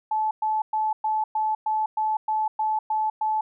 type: tone bursts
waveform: sine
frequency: 866 Hz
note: A5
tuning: 28 cents flat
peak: -21 dBFS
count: 11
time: 0.11-3.41 s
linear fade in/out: 5 ms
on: 200 ms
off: 110 ms
effects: none